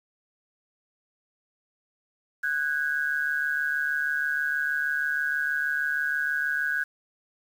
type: tone pair together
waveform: sine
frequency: 1490 / 1636.3 Hz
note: F#6 / G#6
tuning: +12 / -26 cents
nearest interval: major second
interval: 162 cents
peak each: -27 dBFS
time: 2.43-6.84 s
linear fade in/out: 10 ms
effects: 8-bit